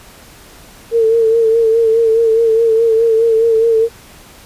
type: tone with vibrato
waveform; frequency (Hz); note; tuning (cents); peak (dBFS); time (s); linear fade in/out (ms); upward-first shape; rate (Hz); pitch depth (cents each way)
sine; 452.6; A4; +49; -8; 0.91-3.89; 50; sine; 4.8; 42
effects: pink hiss -40 dBFS RMS until 4.45 s + resampled to 32000 Hz